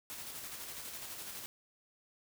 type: noise with tremolo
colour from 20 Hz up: white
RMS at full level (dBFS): -44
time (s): 0.1-1.46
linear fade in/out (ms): 0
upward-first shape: square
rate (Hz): 12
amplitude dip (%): 30
effects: none